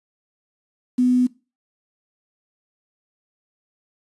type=tone with quantisation; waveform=sine; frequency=250 Hz; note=B3; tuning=21 cents sharp; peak=-14 dBFS; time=0.98-1.27 s; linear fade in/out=10 ms; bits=7; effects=noise-tail reverb RT60 0.3 s tail -20 dB re dry + resampled to 24000 Hz